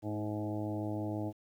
harmonic tone with a mistuned harmonic, 106.2 Hz, G#2, 39 cents sharp, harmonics 1 / 2 / 3 / 4 / 5 / 6 / 7 / 8, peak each -38 / -43 / -37 / -48 / -46 / -44 / -49 / -49 dBFS, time 0.02-1.33 s, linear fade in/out 50 ms, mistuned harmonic 3, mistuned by -19 cents, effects 11-bit

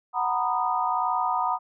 sine chord, B major seventh, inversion second, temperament just, 740.8 / 926 / 987.8 / 1234.7 Hz, F#5 / A#5 / B5 / D#6, +2 / -12 / 0 / -14 cents, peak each -28 dBFS, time 0.13-1.59 s, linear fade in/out 50 ms, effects none

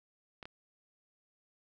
clicks, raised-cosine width 0.3 ms, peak -29 dBFS, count 2, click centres 0.428 / 0.455 s, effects none

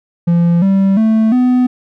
triangle tone with pitch steps, 171.1 / 194.28 / 220.6 / 250.5 Hz, F3 / G3 / A3 / B3, -35 / -15 / +5 / +25 cents, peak -6 dBFS, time 0.27-1.67 s, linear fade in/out 10 ms, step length 350 ms, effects none

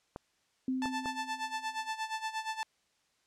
clicks, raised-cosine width 1 ms, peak -26 dBFS, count 3, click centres 0.161 / 0.857 / 1.058 s
sine tone with exponential decay, 259.3 Hz, C4, 15 cents flat, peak -28 dBFS, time 0.68-1.93 s, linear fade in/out 2 ms, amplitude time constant 270 ms
sawtooth tone with tremolo, 880 Hz, A5, in tune, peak -28 dBFS, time 0.82-2.63 s, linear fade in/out 0 ms, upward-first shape sine, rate 8.5 Hz, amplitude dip 80%
effects white hiss -73 dBFS RMS until 3.26 s + low-pass 7000 Hz 12 dB/octave

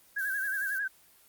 sine tone with vibrato, 1600 Hz, G6, 35 cents sharp, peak -29 dBFS, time 0.16-0.88 s, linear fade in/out 10 ms, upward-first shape sine, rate 11 Hz, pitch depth 77 cents each way
violet noise, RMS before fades -43 dBFS, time 0.18-0.79 s, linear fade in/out 10 ms
effects white hiss -60 dBFS RMS until 1.28 s + Opus 24 kbps

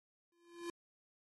square tone with exponential growth, 343.1 Hz, F4, 31 cents flat, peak -39 dBFS, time 0.32-0.7 s, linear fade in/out 2 ms, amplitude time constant 82 ms, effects AAC 32 kbps

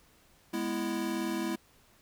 square chord, E major, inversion first, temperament equal with one note detuned, 207.7 / 246.9 / 331.3 Hz, G#3 / B3 / E4, 0 / 0 / +9 cents, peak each -37 / -38 / -34 dBFS, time 0.53-1.56 s, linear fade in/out 10 ms, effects pink hiss -63 dBFS RMS until 2.01 s

